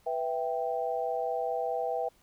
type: chord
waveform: sine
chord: E minor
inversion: second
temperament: equal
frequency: 493.9 / 659.3 / 784 Hz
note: B4 / E5 / G5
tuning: 0 / 0 / 0 cents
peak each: -33 dBFS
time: 0.06-2.09 s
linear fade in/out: 10 ms
effects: pink hiss -65 dBFS RMS until 2.22 s